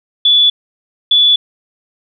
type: tone pair in turn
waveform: sine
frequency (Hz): 3445 / 3445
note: A7 / A7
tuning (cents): -37 / -37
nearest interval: unison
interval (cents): 0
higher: neither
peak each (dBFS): -6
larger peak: neither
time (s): 0.25-0.5 / 1.11-1.36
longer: neither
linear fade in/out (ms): 5
effects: none